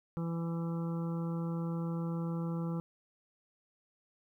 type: harmonic tone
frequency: 167.1 Hz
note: E3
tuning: 24 cents sharp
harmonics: 1 / 2 / 3 / 5 / 6 / 7 / 8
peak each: -33 / -43 / -45 / -52 / -54 / -52 / -53 dBFS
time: 0.17-2.8 s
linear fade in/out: 0 ms
effects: 12-bit